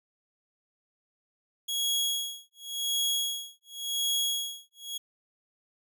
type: tone with tremolo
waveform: sawtooth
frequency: 3322 Hz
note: G#7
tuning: in tune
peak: -22 dBFS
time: 1.68-4.98 s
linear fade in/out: 10 ms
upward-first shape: sine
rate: 0.91 Hz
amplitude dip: 100%
effects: none